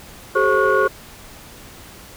sine tone cluster, 385.1 / 430.3 / 534 / 1104 / 1446 Hz, G4 / A4 / C5 / C#6 / F#6, -31 / -39 / +35 / -7 / -40 cents, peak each -19 dBFS, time 0.35-0.88 s, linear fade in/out 10 ms, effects tanh soft clip ceiling -6 dBFS + pink hiss -41 dBFS RMS until 2.16 s

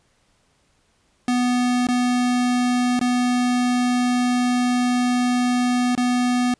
square tone with dropouts, 246.9 Hz, B3, in tune, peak -18 dBFS, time 1.28-6.54 s, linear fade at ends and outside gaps 2 ms, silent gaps 1.87-1.886 / 2.993-3.012 / 5.952-5.976 s, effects pink hiss -63 dBFS RMS until 6.59 s + resampled to 22050 Hz

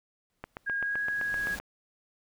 pink noise with exponential growth, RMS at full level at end -40 dBFS, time 0.3-1.59 s, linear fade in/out 0 ms, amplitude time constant 280 ms
click train, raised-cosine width 0.5 ms, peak -22 dBFS, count 10, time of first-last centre 0.44-1.6 s, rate 7.76 Hz
sine tone with pitch glide, 1628 to 1656.5 Hz, G#6 to G#6, -35 to -5 cents, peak -28 dBFS, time 0.66-1.56 s, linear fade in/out 20 ms, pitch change +30 cents, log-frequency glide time 0.78-1.01 s
effects none

